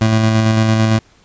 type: tone with tremolo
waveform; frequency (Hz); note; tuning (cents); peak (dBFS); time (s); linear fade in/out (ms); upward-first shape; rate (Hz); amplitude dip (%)
25% pulse; 110.5; A2; +8; -6; 0.01-0.99; 5; square; 8.9; 25
effects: pink hiss -51 dBFS RMS until 1.24 s + resampled to 16000 Hz